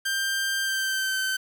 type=tone with pitch glide; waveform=sawtooth; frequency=1575 to 1539.9 Hz; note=G6 to G6; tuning=+8 to -31 cents; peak=-21 dBFS; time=0.05-1.37 s; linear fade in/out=10 ms; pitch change=-39 cents; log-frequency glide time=0.64-1.2 s; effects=8-bit